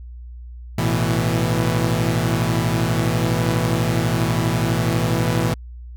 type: chord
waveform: sawtooth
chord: A suspended second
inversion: none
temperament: equal with one note detuned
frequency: 111.28 / 123.47 / 164.81 Hz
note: A2 / B2 / E3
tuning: +20 / 0 / 0 cents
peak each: -18 dBFS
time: 0.78-5.54 s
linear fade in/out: 5 ms
effects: added 60 Hz sine -33 dBFS peak until 5.96 s